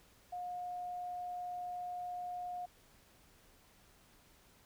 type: tone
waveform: sine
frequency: 716 Hz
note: F5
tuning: 43 cents sharp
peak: -39 dBFS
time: 0.32-2.66 s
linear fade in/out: 10 ms
effects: pink hiss -65 dBFS RMS until 4.65 s